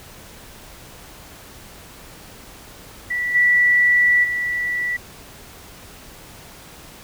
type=tone with level steps; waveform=sine; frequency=1957 Hz; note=B6; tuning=16 cents flat; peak=-20 / -12 / -20 dBFS; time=3.1-4.97 s; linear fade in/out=10 ms; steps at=3.34 / 4.23 s; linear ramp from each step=20 ms; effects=pink hiss -42 dBFS RMS until 7.03 s